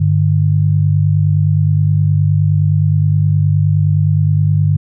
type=tone pair together; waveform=sine; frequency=100 / 149.61 Hz; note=G2 / D3; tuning=+35 / +32 cents; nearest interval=perfect fifth; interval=697 cents; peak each=-12 dBFS; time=0-4.77 s; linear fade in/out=10 ms; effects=none